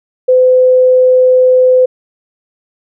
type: tone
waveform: sine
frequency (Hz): 509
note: C5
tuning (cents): -48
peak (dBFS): -4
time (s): 0.28-1.86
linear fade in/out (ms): 10
effects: none